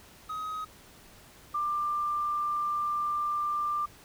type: tone pair in turn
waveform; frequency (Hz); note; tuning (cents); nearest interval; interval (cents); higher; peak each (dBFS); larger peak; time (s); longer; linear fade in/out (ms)
triangle / sine; 1262 / 1188.1; D#6 / D6; +24 / +20; minor second; 104; first; -31 / -27; second; 0.29-0.65 / 1.54-3.86; second; 10
effects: pink hiss -54 dBFS RMS until 4.04 s